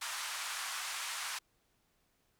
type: band-pass noise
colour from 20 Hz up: pink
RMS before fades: -40 dBFS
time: 0.01-1.39 s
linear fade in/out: 10 ms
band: 980 to 11000 Hz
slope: 24 dB/octave
effects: pink hiss -75 dBFS RMS until 2.39 s